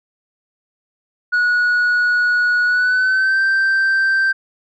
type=tone with pitch glide; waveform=sine; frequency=1460 to 1564.8 Hz; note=F#6 to G6; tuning=-24 to -4 cents; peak=-10 dBFS; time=1.32-4.33 s; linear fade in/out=20 ms; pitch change=+120 cents; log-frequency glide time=2.64-3.41 s; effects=tanh soft clip ceiling -12 dBFS